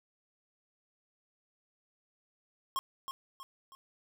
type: tone with echo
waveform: square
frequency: 1077 Hz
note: C6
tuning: 50 cents sharp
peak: -31 dBFS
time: 2.76-2.79 s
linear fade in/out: 0 ms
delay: 320 ms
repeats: 3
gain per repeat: -7 dB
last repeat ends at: 3.75 s
effects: none